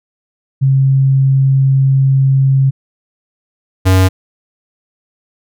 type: tone pair in turn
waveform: sine / square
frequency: 134.9 / 93.76 Hz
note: C#3 / F#2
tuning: -47 / +23 cents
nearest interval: tritone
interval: 630 cents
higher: first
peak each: -7 dBFS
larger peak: neither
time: 0.61-2.71 / 3.85-4.09 s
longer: first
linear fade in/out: 20 ms
effects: none